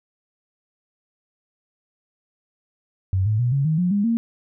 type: tone with pitch steps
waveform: sine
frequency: 94.7 / 107.53 / 122.1 / 138.65 / 157.44 / 178.77 / 203 / 230.5 Hz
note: F#2 / A2 / B2 / C#3 / D#3 / F3 / G#3 / A#3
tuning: +41 / -39 / -19 / +1 / +21 / +41 / -39 / -19 cents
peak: -17 dBFS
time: 3.13-4.17 s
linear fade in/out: 0 ms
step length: 130 ms
effects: none